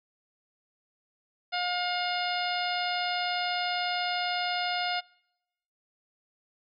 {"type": "harmonic tone with a mistuned harmonic", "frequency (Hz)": 714, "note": "F5", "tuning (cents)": 38, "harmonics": [1, 2, 3, 4, 5, 6, 7], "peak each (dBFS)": [-31, -34, -36, -37, -38, -39, -39], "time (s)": [1.52, 5.01], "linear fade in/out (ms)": 20, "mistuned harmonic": 6, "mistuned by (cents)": -17, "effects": ["noise-tail reverb RT60 0.9 s tail -26 dB re dry"]}